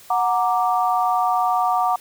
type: chord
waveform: sine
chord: Gb augmented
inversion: none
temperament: equal with one note detuned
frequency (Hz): 734.5 / 932.3 / 1174.7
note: Gb5 / Bb5 / D6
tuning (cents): -13 / 0 / 0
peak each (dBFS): -19 / -23 / -22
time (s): 0.1-1.96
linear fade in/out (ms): 5
effects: white hiss -46 dBFS RMS until 2 s